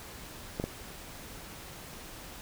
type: clicks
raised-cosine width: 2 ms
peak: -18 dBFS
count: 2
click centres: 0.599 / 0.64 s
effects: pink hiss -46 dBFS RMS until 2.41 s